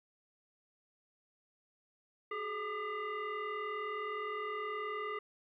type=tone with frequency modulation; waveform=sine; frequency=385.8 Hz; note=G4; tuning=28 cents flat; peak=-36 dBFS; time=2.31-5.19 s; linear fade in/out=5 ms; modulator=811 Hz; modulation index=2; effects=13-bit